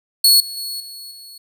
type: tone with level steps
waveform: sawtooth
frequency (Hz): 4371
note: C#8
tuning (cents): -25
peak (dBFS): -6 / -25 / -22 / -30 / -34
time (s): 0.24-1.38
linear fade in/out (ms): 5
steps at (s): 0.4 / 0.57 / 0.8 / 1.11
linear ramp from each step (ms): 2
effects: none